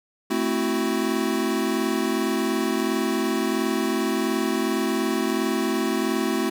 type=chord; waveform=square; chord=F# half-diminished seventh; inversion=first; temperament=equal with one note detuned; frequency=220 / 261.6 / 329.6 / 372.4 Hz; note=A3 / C4 / E4 / F#4; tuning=0 / 0 / 0 / +11 cents; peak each=-28 dBFS; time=0.3-6.5 s; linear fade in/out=10 ms; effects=none

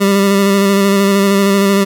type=tone with vibrato; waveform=25% pulse; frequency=198 Hz; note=G3; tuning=18 cents sharp; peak=-5 dBFS; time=0-1.85 s; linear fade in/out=20 ms; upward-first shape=square; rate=13 Hz; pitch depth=19 cents each way; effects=none

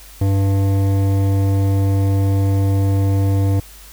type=tone with hard clipping; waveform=triangle; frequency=98 Hz; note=G2; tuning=in tune; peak=-15 dBFS; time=0.21-3.6 s; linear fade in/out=5 ms; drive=17 dB; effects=added 50 Hz sine -41 dBFS peak until 3.92 s + white hiss -42 dBFS RMS until 3.92 s

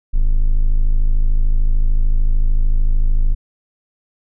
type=tone; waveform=triangle; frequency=26.71 Hz; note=G#0; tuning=50 cents sharp; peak=-8 dBFS; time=0.13-3.35 s; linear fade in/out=20 ms; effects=none

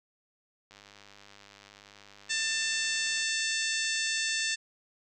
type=click train; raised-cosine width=0.2 ms; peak=-34 dBFS; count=255; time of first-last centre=0.71-3.225 s; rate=101 Hz
type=harmonic tone; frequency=891 Hz; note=A5; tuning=22 cents sharp; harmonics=2 / 3 / 4 / 5 / 6 / 7 / 8 / 9; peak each=-33 / -35 / -36 / -37 / -38 / -38 / -39 / -40 dBFS; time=2.29-4.56 s; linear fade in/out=20 ms
effects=none

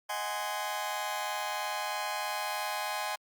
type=chord; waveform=sawtooth; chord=Ab dominant seventh; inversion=second; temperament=just; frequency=623 / 747.5 / 830.6 / 1038.3 Hz; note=Eb5 / Gb5 / Ab5 / C6; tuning=+2 / +17 / 0 / -14 cents; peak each=-37 / -36 / -32 / -34 dBFS; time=0.09-3.16 s; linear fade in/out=10 ms; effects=Opus 48 kbps

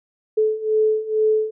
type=beating tone pair; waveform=sine; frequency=431.9 / 434.1 Hz; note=A4 / A4; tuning=-32 / -23 cents; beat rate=2.2 Hz; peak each=-21 / -18 dBFS; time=0.37-1.51 s; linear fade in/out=10 ms; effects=none

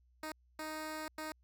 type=tone bursts at uneven times; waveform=10% pulse; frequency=311.1 Hz; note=D#4; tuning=in tune; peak=-32 dBFS; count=3; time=0.23-0.32 / 0.59-1.08 / 1.18-1.32 s; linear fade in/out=2 ms; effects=added 61 Hz sine -66 dBFS peak until 1.43 s

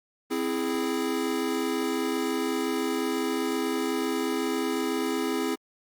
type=chord; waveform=square; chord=C augmented; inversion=none; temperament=equal; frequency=261.6 / 329.6 / 415.3 Hz; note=C4 / E4 / G#4; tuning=0 / 0 / 0 cents; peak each=-31 dBFS; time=0.3-5.56 s; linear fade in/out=20 ms; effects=Opus 32 kbps

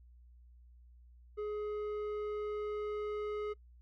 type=tone with low-pass filter sweep; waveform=square; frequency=420 Hz; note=G#4; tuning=19 cents sharp; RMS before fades=-38 dBFS; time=1.37-3.54 s; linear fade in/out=20 ms; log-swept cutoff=1100 to 1800 Hz; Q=0.7; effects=noise-tail reverb RT60 0.1 s tail -25 dB re dry + added 60 Hz sine -56 dBFS peak until 3.81 s

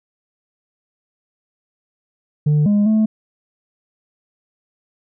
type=tone with pitch steps; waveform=sine; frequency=149.5 / 205.9 / 217.4 Hz; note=D3 / G#3 / A3; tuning=+31 / -15 / -21 cents; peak=-9 dBFS; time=2.46-3.06 s; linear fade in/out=10 ms; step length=200 ms; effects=tanh soft clip ceiling -11 dBFS

